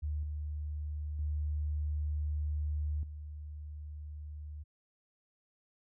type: tone with level steps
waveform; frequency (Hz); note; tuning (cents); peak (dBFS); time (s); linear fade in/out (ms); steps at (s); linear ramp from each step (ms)
sine; 75; D2; +37; -32 / -35 / -31 / -41; 0.02-4.64; 20; 0.23 / 1.19 / 3.03; 2
effects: none